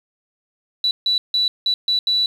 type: tone bursts at uneven times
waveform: sine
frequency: 3951 Hz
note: B7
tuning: in tune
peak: -15 dBFS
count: 6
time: 0.84-0.91 / 1.06-1.18 / 1.34-1.48 / 1.66-1.74 / 1.88-1.99 / 2.07-2.26 s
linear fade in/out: 2 ms
effects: 7-bit